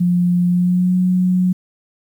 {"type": "tone with pitch glide", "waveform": "sine", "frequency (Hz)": [176.8, 182.61], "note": ["F3", "F#3"], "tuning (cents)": [22, -22], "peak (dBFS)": -12, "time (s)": [0, 1.53], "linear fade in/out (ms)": 10, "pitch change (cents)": 56, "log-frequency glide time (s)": [0.48, 0.96], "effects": ["8-bit"]}